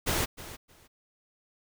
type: noise with echo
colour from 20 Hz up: pink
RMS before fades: -28 dBFS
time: 0.06-0.26 s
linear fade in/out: 20 ms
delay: 310 ms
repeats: 2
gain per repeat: -15 dB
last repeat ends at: 0.88 s
effects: none